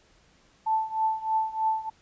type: tone with tremolo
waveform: sine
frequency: 880 Hz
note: A5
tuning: in tune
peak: -20 dBFS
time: 0.66-1.9 s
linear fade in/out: 10 ms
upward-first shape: triangle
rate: 3.2 Hz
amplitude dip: 90%
effects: pink hiss -61 dBFS RMS until 2.01 s + resampled to 16000 Hz